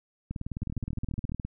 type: two click trains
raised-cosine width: 5 ms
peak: -21 / -22 dBFS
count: 23 / 11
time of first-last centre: 0.31-1.45 / 0.63-1.32 s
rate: 19.3 / 14.5 Hz
effects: none